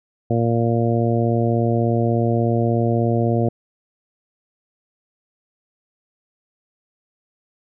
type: harmonic tone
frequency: 116.54 Hz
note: A#2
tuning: in tune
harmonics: 1 / 2 / 3 / 4 / 5 / 6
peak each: -19 / -22 / -24 / -25 / -26 / -27 dBFS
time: 0.3-3.49 s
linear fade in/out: 5 ms
effects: none